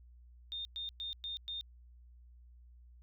sine tone bursts, 3645 Hz, A#7, 40 cents flat, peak -38 dBFS, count 5, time 0.52-1.61 s, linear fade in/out 0 ms, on 130 ms, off 110 ms, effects added 60 Hz sine -55 dBFS peak until 3.02 s

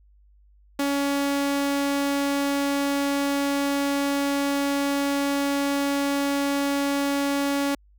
sawtooth tone, 281.1 Hz, C#4, 24 cents sharp, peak -18 dBFS, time 0.79-7.75 s, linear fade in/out 5 ms, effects added 50 Hz sine -53 dBFS peak until 7.98 s

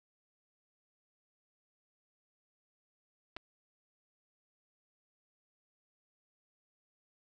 clicks, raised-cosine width 0.3 ms, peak -27 dBFS, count 2, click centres 3.365 / 3.368 s, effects none

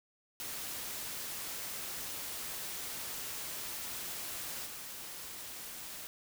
white noise with level steps, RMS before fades -41 / -45 dBFS, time 0.4-6.07 s, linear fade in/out 0 ms, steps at 4.65 s, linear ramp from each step 20 ms, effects none

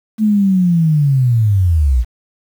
sine linear sweep, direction down, 220 to 55 Hz, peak -9 dBFS, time 0.18-2.05 s, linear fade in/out 50 ms, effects 7-bit

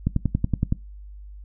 click train, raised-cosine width 5 ms, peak -8 dBFS, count 8, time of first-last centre 0.07-0.724 s, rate 10.7 Hz, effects noise-tail reverb RT60 0.2 s tail -21 dB re dry + added 50 Hz sine -38 dBFS peak until 1.44 s

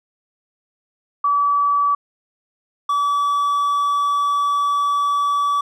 sine / triangle tone pair in turn, 1148 / 1148 Hz, D6 / D6, -40 / -40 cents, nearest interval unison, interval 0 cents, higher neither, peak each -14 dBFS, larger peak neither, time 1.24-1.95 / 2.89-5.61 s, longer second, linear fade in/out 5 ms, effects none

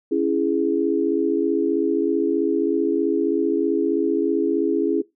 sine chord, C# minor, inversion none, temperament just, 277.2 / 332.6 / 415.8 Hz, C#4 / E4 / G#4, 0 / +16 / +2 cents, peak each -23 / -21 / -22 dBFS, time 0.11-5.02 s, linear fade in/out 10 ms, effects noise-tail reverb RT60 0.2 s tail -21 dB re dry

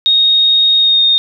sine tone with pitch glide, 3729 to 3688 Hz, A#7 to A#7, 0 to -19 cents, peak -7 dBFS, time 0.06-1.18 s, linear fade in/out 0 ms, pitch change -19 cents, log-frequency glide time 0.78-1.02 s, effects none

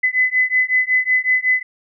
sine beating tone pair, 2013 / 2018.4 Hz, B6 / B6, +33 / +37 cents, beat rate 5.4 Hz, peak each -17 dBFS, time 0.03-1.63 s, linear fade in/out 10 ms, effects none

